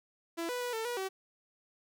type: tone with pitch steps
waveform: sawtooth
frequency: 334.7 / 493.2 / 489.4 / 446.9 / 483.7 / 381.8 Hz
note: E4 / B4 / B4 / A4 / B4 / G4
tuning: +26 / -2 / -16 / +27 / -36 / -46 cents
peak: -30 dBFS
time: 0.37-1.09 s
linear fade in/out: 20 ms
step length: 120 ms
effects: none